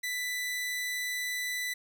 sawtooth tone, 1987 Hz, B6, 10 cents sharp, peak -28 dBFS, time 0.03-1.74 s, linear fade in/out 10 ms, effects none

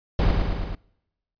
brown noise with echo, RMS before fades -19 dBFS, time 0.19-0.31 s, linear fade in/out 2 ms, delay 110 ms, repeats 4, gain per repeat -3 dB, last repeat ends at 0.75 s, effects noise-tail reverb RT60 0.9 s tail -25 dB re dry + resampled to 11025 Hz

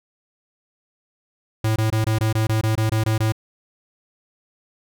square tone bursts, 110 Hz, A2, in tune, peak -18 dBFS, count 12, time 1.64-3.322 s, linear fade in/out 5 ms, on 120 ms, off 22 ms, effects none

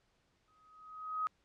sine tone with exponential growth, 1261 Hz, D#6, 23 cents sharp, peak -30 dBFS, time 0.48-1.27 s, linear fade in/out 0 ms, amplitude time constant 170 ms, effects pink hiss -75 dBFS RMS until 1.44 s + low-pass 6000 Hz 12 dB/octave

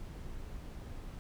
brown noise, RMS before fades -44 dBFS, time 0-1.19 s, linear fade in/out 0 ms, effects none

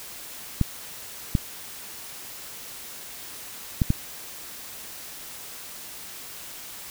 clicks, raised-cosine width 5 ms, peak -7 dBFS, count 4, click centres 0.613 / 1.352 / 3.818 / 3.904 s, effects white hiss -40 dBFS RMS until 6.9 s

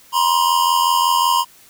square tone pair together, 957 / 1042.4 Hz, A#5 / C6, +45 / -7 cents, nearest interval minor second, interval 148 cents, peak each -17 dBFS, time 0.12-1.45 s, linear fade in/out 50 ms, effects white hiss -48 dBFS RMS until 1.69 s

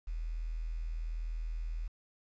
sine tone with quantisation, 40.6 Hz, E1, 26 cents flat, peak -34 dBFS, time 0.07-1.88 s, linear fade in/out 10 ms, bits 10, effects resampled to 16000 Hz

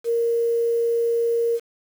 sine tone with quantisation, 466.2 Hz, A#4, in tune, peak -18 dBFS, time 0.04-1.6 s, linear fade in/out 50 ms, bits 7, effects none

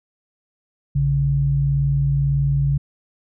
sine tone pair together, 58.17 / 140 Hz, A#1 / C#3, -3 / +18 cents, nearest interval octave + minor third, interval 1521 cents, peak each -24 / -16 dBFS, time 0.95-2.78 s, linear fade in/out 10 ms, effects none

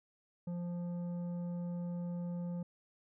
triangle tone with tanh clipping, 174.61 Hz, F3, in tune, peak -38 dBFS, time 0.47-2.63 s, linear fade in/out 5 ms, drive 13 dB, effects none

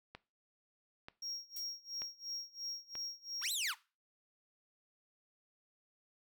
click train, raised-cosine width 0.3 ms, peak -31 dBFS, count 4, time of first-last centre 0.15-2.954 s, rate 1.07 Hz
triangle tone with tremolo, 5588 Hz, F8, in tune, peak -37 dBFS, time 1.22-3.57 s, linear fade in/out 5 ms, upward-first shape sine, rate 2.9 Hz, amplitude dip 95%
violet noise with exponential decay, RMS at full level -43 dBFS, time 1.56-1.75 s, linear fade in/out 5 ms, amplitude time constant 41 ms
20% pulse linear two-way sweep, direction up then down, 784 to 4186 to 784 Hz, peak -29 dBFS, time 3.41-3.75 s, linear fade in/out 50 ms, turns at 3.52 s
effects noise-tail reverb RT60 0.3 s tail -19 dB re dry

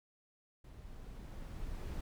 brown noise with level ramp, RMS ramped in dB -52 to -40 dBFS, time 0.64-2.01 s, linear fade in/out 5 ms, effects none

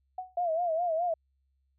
sine tone with exponential decay, 740 Hz, F#5, in tune, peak -30 dBFS, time 0.18-0.36 s, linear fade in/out 5 ms, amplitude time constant 39 ms
sine tone with vibrato, 673 Hz, E5, 36 cents sharp, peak -26 dBFS, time 0.37-1.14 s, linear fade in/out 5 ms, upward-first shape sine, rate 4.8 Hz, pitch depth 110 cents each way
effects added 67 Hz sine -70 dBFS peak until 1.78 s

